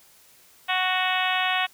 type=harmonic tone; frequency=370 Hz; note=F#4; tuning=in tune; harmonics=2 / 3 / 4 / 5 / 6 / 7 / 8 / 9 / 10; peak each=-27 / -30 / -31 / -29 / -32 / -29 / -31 / -33 / -36 dBFS; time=0.68-1.67 s; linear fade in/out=20 ms; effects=white hiss -55 dBFS RMS until 1.73 s